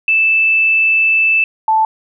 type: tone pair in turn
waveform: sine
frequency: 2637 / 878.2 Hz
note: E7 / A5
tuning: 0 / -4 cents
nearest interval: octave + perfect fifth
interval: 1904 cents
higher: first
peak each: -9 dBFS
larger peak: neither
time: 0.08-1.44 / 1.68-1.85 s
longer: first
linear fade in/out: 2 ms
effects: none